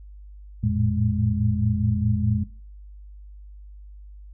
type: tone cluster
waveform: sine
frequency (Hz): 86.8 / 109.8 / 114.6 / 208.2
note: F2 / A2 / A#2 / G#3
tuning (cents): -10 / -3 / -29 / +5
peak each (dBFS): -25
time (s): 0.63-2.44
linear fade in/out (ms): 10
effects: noise-tail reverb RT60 0.4 s tail -17 dB re dry + added 50 Hz sine -40 dBFS peak until 4.33 s